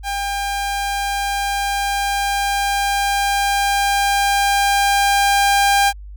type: tone with level ramp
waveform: sawtooth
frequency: 800 Hz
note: G5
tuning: 35 cents sharp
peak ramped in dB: -17 to -8 dBFS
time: 0.03-5.93 s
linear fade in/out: 50 ms
effects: added 50 Hz sine -32 dBFS peak until 6.16 s